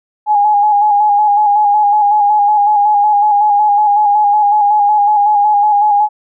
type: tone with vibrato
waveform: sine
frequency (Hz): 830.6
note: G#5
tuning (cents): 0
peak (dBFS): -7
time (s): 0.26-6.09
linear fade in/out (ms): 50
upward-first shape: square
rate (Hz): 5.4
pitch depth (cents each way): 32
effects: none